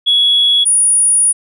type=tone pair in turn; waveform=sine; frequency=3361 / 9667 Hz; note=G#7 / D9; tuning=+20 / +49 cents; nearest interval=octave + tritone; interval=1829 cents; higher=second; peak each=-7 dBFS; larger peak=neither; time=0.06-0.65 / 0.65-1.33 s; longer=second; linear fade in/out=20 ms; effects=tanh soft clip ceiling -3 dBFS